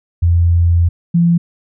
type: tone pair in turn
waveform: sine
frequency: 85.5 / 170.61 Hz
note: F2 / F3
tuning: -36 / -40 cents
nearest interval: octave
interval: 1196 cents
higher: second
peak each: -8 dBFS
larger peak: neither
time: 0.22-0.89 / 1.14-1.38 s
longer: first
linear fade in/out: 10 ms
effects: none